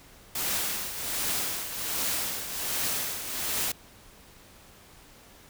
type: noise with tremolo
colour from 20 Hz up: white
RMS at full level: -28 dBFS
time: 0.35-3.72 s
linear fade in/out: 5 ms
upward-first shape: triangle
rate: 1.3 Hz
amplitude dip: 65%
effects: pink hiss -53 dBFS RMS until 5.49 s